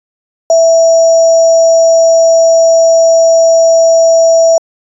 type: tone with sample-and-hold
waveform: sine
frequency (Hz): 659.3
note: E5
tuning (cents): 0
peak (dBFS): -3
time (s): 0.5-4.58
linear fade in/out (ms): 2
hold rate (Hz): 6300
effects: resampled to 24000 Hz